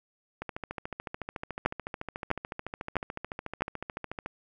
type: two click trains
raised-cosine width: 0.5 ms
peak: -9 / -20 dBFS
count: 4 / 54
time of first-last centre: 1.66-3.621 / 0.42-4.261 s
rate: 1.53 / 13.8 Hz
effects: none